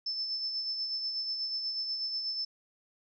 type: tone with tremolo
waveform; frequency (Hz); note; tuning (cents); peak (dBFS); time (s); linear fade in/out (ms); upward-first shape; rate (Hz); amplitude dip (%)
sine; 5274; E8; 0; -30; 0.06-2.45; 5; sine; 8.2; 40
effects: none